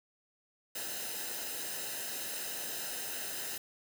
white noise with comb filter, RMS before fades -39 dBFS, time 0.75-3.58 s, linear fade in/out 5 ms, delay 0.88 ms, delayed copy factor -0.65, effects none

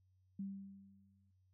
sine tone with exponential decay, 196 Hz, G3, in tune, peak -39 dBFS, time 0.39-1.31 s, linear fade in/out 5 ms, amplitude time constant 200 ms, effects noise-tail reverb RT60 0.2 s tail -23 dB re dry + added 93 Hz sine -70 dBFS peak until 1.53 s

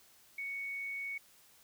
sine tone, 2224 Hz, C#7, 5 cents sharp, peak -37 dBFS, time 0.38-1.18 s, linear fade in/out 5 ms, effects white hiss -63 dBFS RMS until 1.63 s

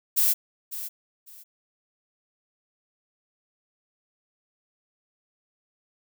violet noise with echo, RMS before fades -21 dBFS, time 0.16-0.34 s, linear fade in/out 20 ms, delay 550 ms, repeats 2, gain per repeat -13 dB, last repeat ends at 1.44 s, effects none

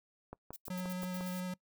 click train, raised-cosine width 1 ms, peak -30 dBFS, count 6, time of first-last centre 0.33-1.209 s, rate 5.69 Hz
violet noise bursts, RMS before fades -47 dBFS, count 7, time 0.53-1.294 s, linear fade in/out 2 ms, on 32 ms, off 90 ms
blue noise with exponential growth, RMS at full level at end -48 dBFS, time 0.66-1.4 s, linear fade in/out 0 ms, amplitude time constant 160 ms
square tone with vibrato, 182.4 Hz, F#3, 24 cents flat, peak -37 dBFS, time 0.7-1.54 s, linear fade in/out 5 ms, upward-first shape sine, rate 11 Hz, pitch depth 10 cents each way
effects noise-tail reverb RT60 0.1 s tail -23 dB re dry

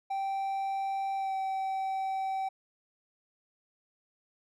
triangle tone with pitch glide, 780 to 769.3 Hz, G5 to G5, -9 to -33 cents, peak -28 dBFS, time 0.1-2.49 s, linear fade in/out 10 ms, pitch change -24 cents, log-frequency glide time 1.16-1.34 s, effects none

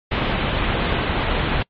pink low-pass noise, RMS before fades -21 dBFS, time 0.11-1.63 s, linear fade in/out 10 ms, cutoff 3600 Hz, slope 48 dB/octave, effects noise-tail reverb RT60 0.1 s tail -26 dB re dry + MP3 32 kbps

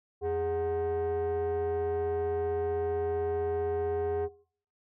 sine tone with frequency modulation, 411.4 Hz, G#4, 16 cents flat, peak -25 dBFS, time 0.21-4.29 s, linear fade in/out 50 ms, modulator 326 Hz, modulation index 0.69, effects noise-tail reverb RT60 0.5 s tail -20 dB re dry + tanh soft clip ceiling -27 dBFS

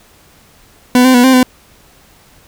40% pulse tone with pitch steps, 249 / 257.9 / 244.8 / 261.6 / 253.6 Hz, B3 / C4 / B3 / C4 / B3, +14 / -25 / -15 / 0 / +46 cents, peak -4 dBFS, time 0.95-1.43 s, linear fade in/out 2 ms, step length 96 ms, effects pink hiss -46 dBFS RMS until 2.47 s

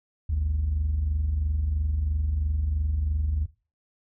sine tone pair together, 53.29 / 76.3 Hz, G#1 / D#2, +45 / -33 cents, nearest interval tritone, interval 622 cents, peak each -28 / -22 dBFS, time 0.29-3.46 s, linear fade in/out 10 ms, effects noise-tail reverb RT60 0.3 s tail -19 dB re dry + tanh soft clip ceiling -19 dBFS

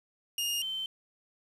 sawtooth / sine tone pair in turn, 2837 / 3092 Hz, F7 / G7, +27 / -24 cents, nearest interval minor second, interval 149 cents, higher second, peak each -26 / -32 dBFS, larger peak first, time 0.38-0.62 / 0.62-0.86 s, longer neither, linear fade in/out 2 ms, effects resampled to 32000 Hz + 9-bit

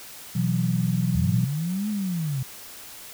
sine chord, B suspended fourth, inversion none, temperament equal, 123.47 / 164.81 / 185 Hz, B2 / E3 / F#3, 0 / 0 / 0 cents, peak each -25 dBFS, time 0.35-1.45 s, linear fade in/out 10 ms
sine linear two-way sweep, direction up then down, 73.5 to 215.4 to 126 Hz, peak -24 dBFS, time 1.15-2.43 s, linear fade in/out 5 ms, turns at 1.89 s
effects white hiss -42 dBFS RMS until 3.13 s

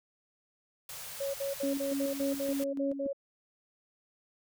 white band-stop noise, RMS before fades -43 dBFS, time 0.89-2.64 s, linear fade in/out 2 ms, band 190 to 440 Hz, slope 48 dB/octave
sine tone bursts, 554 Hz, C#5, 1 cent flat, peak -31 dBFS, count 10, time 1.2-3.131 s, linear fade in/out 10 ms, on 140 ms, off 59 ms
sine tone with tremolo, 277.2 Hz, C#4, in tune, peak -30 dBFS, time 1.63-3.07 s, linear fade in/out 5 ms, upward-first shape square, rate 3.5 Hz, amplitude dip 50%
effects none

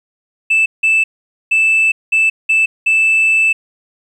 sine tone bursts at uneven times, 2637 Hz, E7, in tune, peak -7 dBFS, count 6, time 0.5-0.66 / 0.83-1.04 / 1.51-1.92 / 2.12-2.3 / 2.49-2.66 / 2.86-3.53 s, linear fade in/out 10 ms, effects tanh soft clip ceiling -7 dBFS + 8-bit

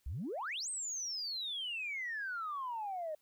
sine exponential two-way sweep, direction up then down, 56.4 to 8520 to 600 Hz, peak -36 dBFS, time 0.06-3.15 s, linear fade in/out 5 ms, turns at 0.69 s, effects tanh soft clip ceiling -32 dBFS + white hiss -75 dBFS RMS until 3.21 s

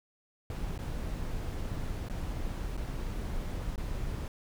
brown noise with dropouts, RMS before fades -35 dBFS, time 0.5-4.28 s, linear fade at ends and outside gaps 1 ms, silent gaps 0.778-0.789 / 2.086-2.098 / 2.768-2.775 / 3.759-3.778 s, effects none

